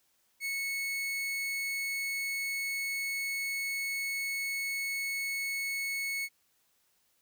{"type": "tone", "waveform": "40% pulse", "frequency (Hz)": 2204, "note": "C#7", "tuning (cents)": -11, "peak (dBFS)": -31, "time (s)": [0.4, 6.29], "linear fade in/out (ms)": 50, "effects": ["white hiss -72 dBFS RMS until 7.21 s"]}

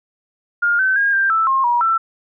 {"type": "tone with pitch steps", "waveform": "sine", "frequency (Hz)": [1414, 1533, 1626, 1583, 1321, 1069, 958, 1336], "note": ["F6", "G6", "G#6", "G6", "E6", "C6", "A#5", "E6"], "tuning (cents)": [21, -39, -37, 17, 3, 37, 47, 23], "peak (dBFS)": -13, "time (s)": [0.62, 1.98], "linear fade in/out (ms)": 10, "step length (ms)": 170, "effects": []}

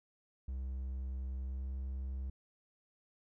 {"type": "tone with pitch glide", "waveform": "triangle", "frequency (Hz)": [65.1, 65.93], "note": ["C2", "C2"], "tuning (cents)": [-8, 14], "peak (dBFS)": -35, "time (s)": [0.48, 2.3], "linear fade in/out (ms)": 5, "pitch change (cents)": 22, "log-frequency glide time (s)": [1.44, 1.64], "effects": []}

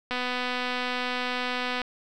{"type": "click train", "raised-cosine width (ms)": 0.3, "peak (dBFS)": -14, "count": 426, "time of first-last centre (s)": [0.11, 1.817], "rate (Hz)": 249, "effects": []}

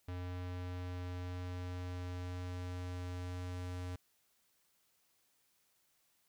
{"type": "tone with low-pass filter sweep", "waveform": "square", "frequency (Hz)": 89.9, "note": "F#2", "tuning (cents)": -49, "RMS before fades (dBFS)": -42, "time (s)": [0.08, 3.96], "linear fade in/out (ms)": 5, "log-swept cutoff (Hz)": [3900, 10000], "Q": 0.7, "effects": ["white hiss -75 dBFS RMS until 6.28 s"]}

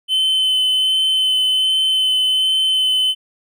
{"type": "tone with vibrato", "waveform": "triangle", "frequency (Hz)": 3053, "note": "G7", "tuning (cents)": -46, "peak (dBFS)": -12, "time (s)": [0.08, 3.15], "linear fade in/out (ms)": 50, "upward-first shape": "sine", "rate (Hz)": 1.3, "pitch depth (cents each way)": 9, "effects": []}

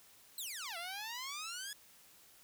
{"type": "exponential two-way sweep", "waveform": "10% pulse", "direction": "down then up", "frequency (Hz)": [4214, 665, 1709], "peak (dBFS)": -33, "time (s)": [0.38, 1.73], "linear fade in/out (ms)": 2, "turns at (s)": 0.77, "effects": ["white hiss -62 dBFS RMS until 2.43 s"]}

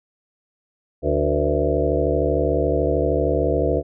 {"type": "harmonic tone with a mistuned harmonic", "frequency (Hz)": 73.42, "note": "D2", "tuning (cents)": 0, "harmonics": [1, 2, 4, 5, 6, 7, 8, 9], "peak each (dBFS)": [-24, -28, -26, -25, -24, -24, -29, -26], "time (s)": [1.02, 3.83], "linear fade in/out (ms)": 50, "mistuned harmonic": 6, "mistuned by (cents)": 81, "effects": []}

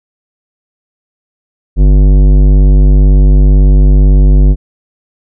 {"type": "tone with tanh clipping", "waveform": "sine", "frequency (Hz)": 49, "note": "G1", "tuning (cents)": 0, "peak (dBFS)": -4, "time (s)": [1.76, 4.56], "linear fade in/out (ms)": 50, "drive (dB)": 15, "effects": []}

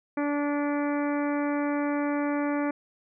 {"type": "harmonic tone", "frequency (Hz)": 290, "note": "D4", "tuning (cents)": -22, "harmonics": [1, 2, 3, 4, 5, 6, 7, 8], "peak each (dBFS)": [-26, -32, -36, -38, -40, -42, -43, -44], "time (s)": [0.17, 2.71], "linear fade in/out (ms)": 5, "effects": []}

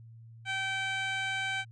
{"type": "tone with band-pass filter", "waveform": "15% pulse", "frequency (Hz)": 773, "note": "G5", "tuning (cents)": -24, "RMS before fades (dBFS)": -33, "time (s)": [0.45, 1.65], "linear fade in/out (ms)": 50, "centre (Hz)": 2100, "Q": 0.78, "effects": ["added 114 Hz sine -48 dBFS peak until 1.71 s", "resampled to 24000 Hz"]}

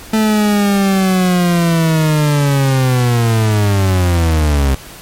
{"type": "linear sweep", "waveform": "40% pulse", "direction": "down", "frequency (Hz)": [220, 65.9], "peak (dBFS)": -9, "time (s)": [0.13, 4.75], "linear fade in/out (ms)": 5, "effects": ["pink hiss -34 dBFS RMS until 5.01 s", "MP3 64 kbps"]}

